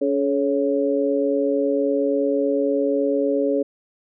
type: tone cluster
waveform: sine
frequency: 282.5 / 426.1 / 555 Hz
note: C#4 / G#4 / C#5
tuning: +33 / +44 / +2 cents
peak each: -22 dBFS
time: 0.01-3.63 s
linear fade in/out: 10 ms
effects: none